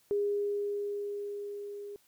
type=tone with level ramp; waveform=sine; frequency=408.1 Hz; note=G#4; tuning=30 cents flat; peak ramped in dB=-26 to -40 dBFS; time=0.11-1.96 s; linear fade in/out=0 ms; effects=white hiss -67 dBFS RMS until 2.07 s